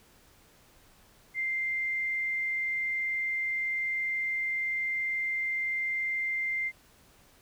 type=tone; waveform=sine; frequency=2093 Hz; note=C7; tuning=in tune; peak=-28 dBFS; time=1.34-6.72 s; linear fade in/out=50 ms; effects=pink hiss -60 dBFS RMS until 7.41 s